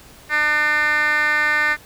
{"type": "tone with band-pass filter", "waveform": "10% pulse", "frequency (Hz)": 300, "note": "D4", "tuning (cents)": 37, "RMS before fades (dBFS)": -18, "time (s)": [0.29, 1.77], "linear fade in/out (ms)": 50, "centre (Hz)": 1900, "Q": 4, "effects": ["pink hiss -45 dBFS RMS until 1.85 s"]}